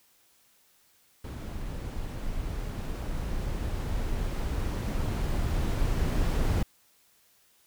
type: noise with level ramp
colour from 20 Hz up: brown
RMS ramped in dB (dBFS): -36 to -25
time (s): 1.24-6.63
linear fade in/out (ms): 5
effects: white hiss -64 dBFS RMS until 7.66 s